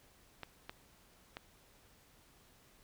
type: clicks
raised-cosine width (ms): 0.3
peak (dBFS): -27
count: 3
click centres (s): 0.433 / 0.695 / 1.369
effects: pink hiss -65 dBFS RMS until 2.83 s